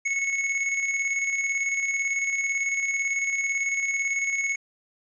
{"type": "tone with tremolo", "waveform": "square", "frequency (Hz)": 2200, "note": "C#7", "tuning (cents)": -14, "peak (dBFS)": -23, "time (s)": [0.05, 4.56], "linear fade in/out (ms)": 10, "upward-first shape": "square", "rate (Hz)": 18, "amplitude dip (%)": 40, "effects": ["resampled to 22050 Hz", "10-bit"]}